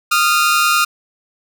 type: tone pair together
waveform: sawtooth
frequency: 1235.6 / 1386 Hz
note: D#6 / F6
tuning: -12 / -14 cents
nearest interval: major second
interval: 198 cents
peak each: -11 dBFS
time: 0.11-0.85 s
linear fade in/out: 10 ms
effects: none